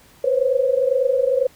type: tone cluster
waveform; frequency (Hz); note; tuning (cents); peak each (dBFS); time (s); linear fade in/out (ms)
sine; 495 / 523 / 545; B4 / C5 / C#5; +4 / -1 / -29; -20; 0.24-1.47; 5
effects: pink hiss -51 dBFS RMS until 1.55 s